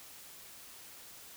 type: silence
effects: white hiss -52 dBFS RMS until 1.36 s